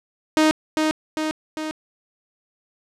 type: tone with echo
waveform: sawtooth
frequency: 311.1 Hz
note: D#4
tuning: in tune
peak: -10 dBFS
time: 0.37-0.51 s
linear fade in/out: 0 ms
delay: 400 ms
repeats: 3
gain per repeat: -4 dB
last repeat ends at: 1.71 s
effects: low-pass 8000 Hz 12 dB/octave